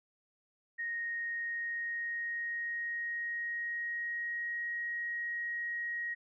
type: tone with pitch glide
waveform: sine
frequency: 1864.7 to 1888.5 Hz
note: A#6 to A#6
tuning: 0 to +22 cents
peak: -34 dBFS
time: 0.78-6.15 s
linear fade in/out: 20 ms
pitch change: +22 cents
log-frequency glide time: 1.32-4.64 s
effects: none